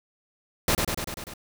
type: noise with echo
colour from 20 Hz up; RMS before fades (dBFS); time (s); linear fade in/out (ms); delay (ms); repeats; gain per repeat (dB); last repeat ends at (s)
pink; -22; 0.68-0.75; 2; 98; 6; -3; 1.338
effects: none